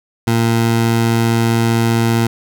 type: tone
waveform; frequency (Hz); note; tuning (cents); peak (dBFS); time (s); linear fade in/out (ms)
20% pulse; 115.3; A#2; -19; -7; 0.27-2.27; 5
effects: none